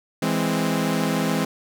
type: chord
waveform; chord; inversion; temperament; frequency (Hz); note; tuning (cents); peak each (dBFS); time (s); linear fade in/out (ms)
sawtooth; E augmented; none; equal; 164.81 / 207.7 / 261.6; E3 / G#3 / B#3; 0 / 0 / 0; -21; 0.22-1.45; 5
effects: none